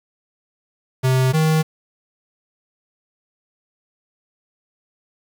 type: tone pair in turn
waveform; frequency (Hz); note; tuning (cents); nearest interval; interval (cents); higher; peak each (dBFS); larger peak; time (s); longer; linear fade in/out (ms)
square; 130 / 157.51; C3 / D#3; -11 / +22; minor third; 333; second; -15; neither; 1.03-1.33 / 1.33-1.63; neither; 20
effects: 7-bit